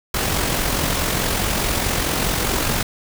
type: noise with amplitude modulation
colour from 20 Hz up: pink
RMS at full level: -19 dBFS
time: 0.14-2.83 s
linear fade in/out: 5 ms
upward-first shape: sine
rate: 44.7 Hz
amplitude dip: 40%
effects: none